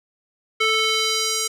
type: tone with band-pass filter sweep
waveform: square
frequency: 440 Hz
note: A4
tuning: in tune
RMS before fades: -21 dBFS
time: 0.6-1.48 s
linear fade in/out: 10 ms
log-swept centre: 2400 to 7000 Hz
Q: 1.5
effects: none